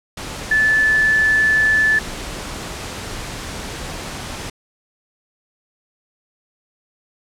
sine tone in noise, 1743 Hz, A6, 17 cents flat, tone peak -12 dBFS, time 0.51-1.99 s, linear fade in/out 5 ms, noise pink, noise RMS -29 dBFS, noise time 0.17-4.5 s, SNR +14 dB, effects low-pass 9000 Hz 12 dB/octave

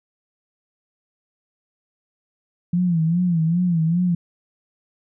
sine tone with vibrato, 170 Hz, F3, 46 cents flat, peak -16 dBFS, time 2.73-4.15 s, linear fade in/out 5 ms, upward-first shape sine, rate 2.5 Hz, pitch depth 110 cents each way, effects none

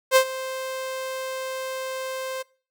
sawtooth tone with ADSR envelope, 523.3 Hz, C5, in tune, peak -8 dBFS, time 0.11-2.43 s, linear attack 50 ms, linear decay 80 ms, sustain -17 dB, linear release 16 ms, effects noise-tail reverb RT60 0.4 s tail -23 dB re dry

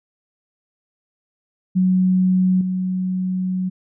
sine tone with level steps, 185 Hz, F#3, in tune, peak -13 / -19 dBFS, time 1.75-3.7 s, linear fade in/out 20 ms, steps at 2.61 s, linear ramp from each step 2 ms, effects none

